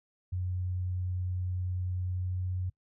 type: tone with pitch glide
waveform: sine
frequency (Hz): 91 to 91.58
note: F#2 to F#2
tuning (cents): -28 to -17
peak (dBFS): -30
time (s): 0.32-2.7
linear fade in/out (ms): 10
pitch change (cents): +11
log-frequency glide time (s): 2.03-2.44
effects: noise-tail reverb RT60 0.1 s tail -23 dB re dry